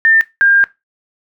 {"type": "tone pair in turn", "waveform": "sine", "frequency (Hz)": [1798, 1604.5], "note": ["A6", "G6"], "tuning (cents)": [37, 40], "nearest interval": "major second", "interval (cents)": 197, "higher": "first", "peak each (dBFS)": -7, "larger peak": "neither", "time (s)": [[0.05, 0.21], [0.41, 0.64]], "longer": "second", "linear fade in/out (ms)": 0, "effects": ["noise-tail reverb RT60 0.2 s tail -18 dB re dry"]}